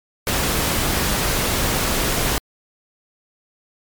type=noise; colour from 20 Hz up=pink; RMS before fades=-20 dBFS; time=0.27-2.38 s; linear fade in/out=0 ms; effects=MP3 96 kbps